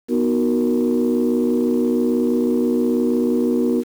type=chord; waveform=sine; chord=B major seventh; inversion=none; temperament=equal with one note detuned; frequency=245 / 311.1 / 370 / 466.2 Hz; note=B3 / D#4 / F#4 / A#4; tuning=-14 / 0 / 0 / 0 cents; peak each=-17 / -23 / -21 / -22 dBFS; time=0.08-3.84 s; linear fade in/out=50 ms; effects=tanh soft clip ceiling -9 dBFS + 7-bit